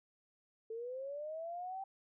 sine linear sweep, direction up, 440 to 784 Hz, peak -40 dBFS, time 0.7-1.84 s, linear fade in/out 5 ms, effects none

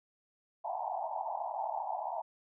white band-pass noise, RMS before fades -37 dBFS, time 0.64-2.22 s, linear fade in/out 10 ms, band 650 to 940 Hz, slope 96 dB/octave, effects none

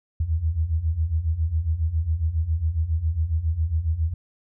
sine beating tone pair, 76 / 83.3 Hz, D#2 / E2, -40 / +19 cents, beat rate 7.3 Hz, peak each -26 / -22 dBFS, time 0.2-4.14 s, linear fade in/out 5 ms, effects none

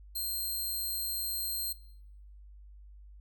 5% pulse tone, 4186 Hz, C8, in tune, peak -26 dBFS, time 0.15-1.73 s, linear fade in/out 10 ms, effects noise-tail reverb RT60 0.8 s tail -21 dB re dry + added 50 Hz sine -49 dBFS peak until 3.2 s

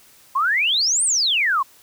sine exponential two-way sweep, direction up then down, 1018 to 9190 to 1018 Hz, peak -16 dBFS, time 0.35-1.63 s, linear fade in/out 10 ms, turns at 1.04 s, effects white hiss -51 dBFS RMS until 1.82 s

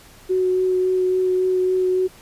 sine tone with vibrato, 370 Hz, F#4, in tune, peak -16 dBFS, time 0.29-2.08 s, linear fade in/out 20 ms, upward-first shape sine, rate 3.6 Hz, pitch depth 10 cents each way, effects pink hiss -47 dBFS RMS until 2.21 s + resampled to 32000 Hz

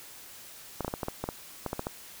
clicks, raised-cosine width 1 ms, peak -17 dBFS, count 12, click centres 0.807 / 0.847 / 0.88 / 0.939 / 1.032 / 1.084 / 1.24 / 1.289 / 1.663 / 1.731 / 1.794 / 1.869 s, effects white hiss -48 dBFS RMS until 2.2 s

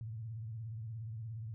sine tone with vibrato, 112 Hz, A2, 31 cents sharp, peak -40 dBFS, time 0.01-1.54 s, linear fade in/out 0 ms, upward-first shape sine, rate 17 Hz, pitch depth 110 cents each way, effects none

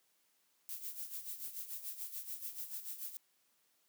violet noise with tremolo, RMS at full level -42 dBFS, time 0.69-3.17 s, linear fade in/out 0 ms, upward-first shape sine, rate 6.9 Hz, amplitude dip 70%, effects white hiss -75 dBFS RMS until 3.88 s + high-pass 150 Hz 12 dB/octave

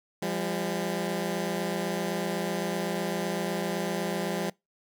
15% pulse tone pair together, 173.3 / 201.2 Hz, F3 / G3, -13 / +45 cents, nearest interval minor third, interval 258 cents, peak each -25 dBFS, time 0.22-4.5 s, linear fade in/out 5 ms, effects noise-tail reverb RT60 0.2 s tail -24 dB re dry

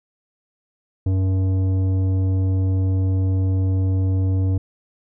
sine tone with tanh clipping, 94.5 Hz, F#2, 37 cents sharp, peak -18 dBFS, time 1.06-4.58 s, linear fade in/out 5 ms, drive 11 dB, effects none

